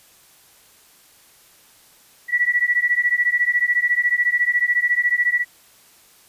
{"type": "beating tone pair", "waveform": "sine", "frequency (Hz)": [1939, 1953], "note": ["B6", "B6"], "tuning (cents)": [-32, -20], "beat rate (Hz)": 14, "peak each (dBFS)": [-19, -19], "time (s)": [2.28, 5.45], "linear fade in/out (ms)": 50, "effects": ["white hiss -52 dBFS RMS until 6.28 s", "resampled to 32000 Hz"]}